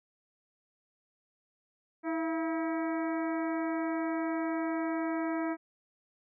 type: harmonic tone with a mistuned harmonic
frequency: 322.7 Hz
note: E4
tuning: 37 cents flat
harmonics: 1 / 2 / 3 / 4 / 5 / 6 / 7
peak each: -31 / -37 / -41 / -43 / -45 / -47 / -48 dBFS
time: 2.03-5.57 s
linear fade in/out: 50 ms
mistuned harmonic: 2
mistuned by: +63 cents
effects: none